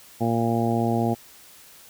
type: harmonic tone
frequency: 116 Hz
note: A#2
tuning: 8 cents flat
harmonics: 1 / 2 / 3 / 4 / 5 / 6 / 7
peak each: -26 / -24 / -28 / -31 / -34 / -29 / -30 dBFS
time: 0.2-1.15 s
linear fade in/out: 20 ms
effects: white hiss -49 dBFS RMS until 1.89 s